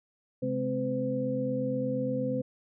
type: tone cluster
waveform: sine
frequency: 133.6 / 210 / 258.4 / 509 Hz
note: C3 / G#3 / C4 / C5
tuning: +36 / +19 / -21 / -48 cents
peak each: -35 / -36 / -32 / -31 dBFS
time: 0.42-2.42 s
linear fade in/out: 10 ms
effects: none